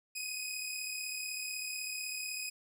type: tone pair together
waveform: 15% pulse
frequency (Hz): 2499 / 2535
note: D#7 / D#7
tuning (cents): +7 / +32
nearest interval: unison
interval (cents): 25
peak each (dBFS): -32 / -35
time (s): 0.15-2.5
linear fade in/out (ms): 10
effects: none